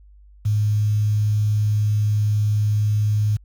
sine tone with quantisation, 105.5 Hz, G#2, 28 cents sharp, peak -16 dBFS, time 0.45-3.37 s, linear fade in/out 10 ms, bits 7, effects added 50 Hz sine -45 dBFS peak until 3.44 s

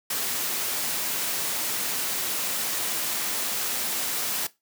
white noise, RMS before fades -28 dBFS, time 0.1-4.47 s, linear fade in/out 5 ms, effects noise-tail reverb RT60 0.2 s tail -18 dB re dry + high-pass 150 Hz 12 dB/octave

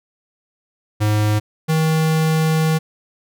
square tone pair in turn, 105.9 / 158.67 Hz, G#2 / D#3, +34 / +34 cents, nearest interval perfect fifth, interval 700 cents, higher second, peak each -15 dBFS, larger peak neither, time 1-1.4 / 1.68-2.79 s, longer second, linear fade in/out 20 ms, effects none

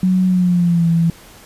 sine tone with pitch glide, 185 to 166.73 Hz, F#3 to E3, 0 to +20 cents, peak -11 dBFS, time 0.03-1.1 s, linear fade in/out 2 ms, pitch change -180 cents, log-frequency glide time 0.27-0.88 s, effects pink hiss -42 dBFS RMS until 1.45 s + resampled to 32000 Hz

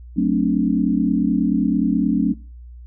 sine chord, D dominant seventh, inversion first, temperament just, 183.54 / 220.2 / 264.3 / 293.7 Hz, F#3 / A3 / C4 / D4, -14 / +2 / +18 / 0 cents, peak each -21 dBFS, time 0.16-2.34 s, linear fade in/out 20 ms, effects noise-tail reverb RT60 0.4 s tail -25 dB re dry + added 60 Hz sine -36 dBFS peak until 2.86 s

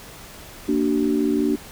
sine chord, Bb augmented, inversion none, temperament equal with one note detuned, 233.1 / 293.7 / 379.1 Hz, Bb3 / D4 / F#4, 0 / 0 / +42 cents, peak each -23 / -20 / -24 dBFS, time 0.68-1.56 s, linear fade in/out 10 ms, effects pink hiss -41 dBFS RMS until 1.71 s

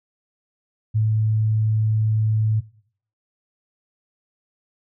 sine tone, 109 Hz, A2, 16 cents flat, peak -16 dBFS, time 0.94-2.61 s, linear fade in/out 20 ms, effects noise-tail reverb RT60 0.6 s tail -21 dB re dry

